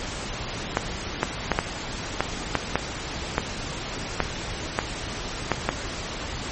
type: clicks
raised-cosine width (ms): 0.5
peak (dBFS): -4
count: 12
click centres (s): 0.771 / 1.231 / 1.517 / 1.589 / 2.206 / 2.553 / 2.756 / 3.381 / 4.203 / 4.789 / 5.517 / 5.69
effects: pink hiss -32 dBFS RMS until 6.51 s + MP3 32 kbps